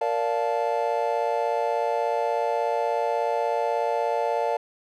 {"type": "chord", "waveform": "triangle", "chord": "Bb major seventh", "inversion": "none", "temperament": "just", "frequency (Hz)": [466.2, 582.7, 699.2, 874.1], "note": ["Bb4", "D5", "F5", "A5"], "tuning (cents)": [0, -14, 2, -12], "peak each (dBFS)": -26, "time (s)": [0.01, 4.57], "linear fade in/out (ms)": 5, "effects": []}